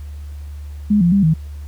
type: tone with pitch steps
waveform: sine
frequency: 207.9 / 173.1 / 198.4 / 159 Hz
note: G#3 / F3 / G3 / D#3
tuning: +2 / -15 / +21 / +38 cents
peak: -10 dBFS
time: 0.9-1.34 s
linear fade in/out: 10 ms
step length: 110 ms
effects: added 73 Hz sine -28 dBFS peak until 1.67 s + pink hiss -51 dBFS RMS until 1.67 s